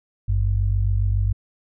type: tone pair together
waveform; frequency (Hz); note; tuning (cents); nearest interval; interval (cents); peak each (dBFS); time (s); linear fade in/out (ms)
sine; 50.73 / 98; G#1 / G2; -40 / 0; major seventh; 1140; -20; 0.28-1.33; 10
effects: none